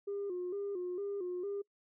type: tone with vibrato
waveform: sine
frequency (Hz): 379.9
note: F#4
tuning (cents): +46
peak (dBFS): -34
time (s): 0.07-1.62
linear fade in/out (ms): 10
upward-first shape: square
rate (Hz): 2.2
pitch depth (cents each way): 99
effects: noise-tail reverb RT60 0.1 s tail -25 dB re dry + tanh soft clip ceiling -32 dBFS